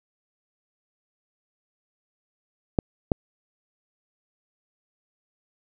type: clicks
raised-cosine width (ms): 2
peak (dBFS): -6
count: 2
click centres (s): 2.788 / 3.118
effects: none